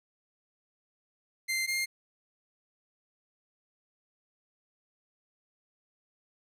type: tone pair in turn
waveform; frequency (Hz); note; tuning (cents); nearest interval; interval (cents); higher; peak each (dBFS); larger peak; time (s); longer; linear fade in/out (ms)
sawtooth; 2087 / 2116; C7 / C7; -5 / +19; unison; 24; second; -25; neither; 1.48-1.67 / 1.67-1.86; neither; 20
effects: resampled to 32000 Hz + 11-bit